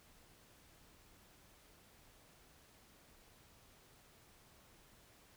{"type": "silence", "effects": ["pink hiss -65 dBFS RMS until 5.36 s"]}